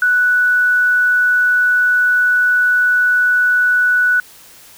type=tone; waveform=sine; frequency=1480 Hz; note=F#6; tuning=in tune; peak=-10 dBFS; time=0.02-4.2 s; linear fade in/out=2 ms; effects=white hiss -42 dBFS RMS until 4.77 s